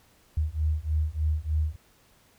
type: beating tone pair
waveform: sine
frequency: 75.6 / 78.9 Hz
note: D#2 / D#2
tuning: -49 / +25 cents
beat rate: 3.3 Hz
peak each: -27 dBFS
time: 0.37-1.76 s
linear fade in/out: 5 ms
effects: pink hiss -61 dBFS RMS until 2.38 s